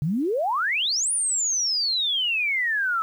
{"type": "exponential two-way sweep", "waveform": "sine", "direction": "up then down", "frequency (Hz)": [137.2, 9780, 1289], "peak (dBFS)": -21, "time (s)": [0.02, 3.02], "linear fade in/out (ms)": 0, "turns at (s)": 1.12, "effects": ["9-bit"]}